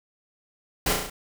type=noise with echo; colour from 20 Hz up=pink; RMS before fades=-23 dBFS; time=0.86-0.93 s; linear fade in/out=5 ms; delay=34 ms; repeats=5; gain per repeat=-3 dB; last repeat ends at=1.1 s; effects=none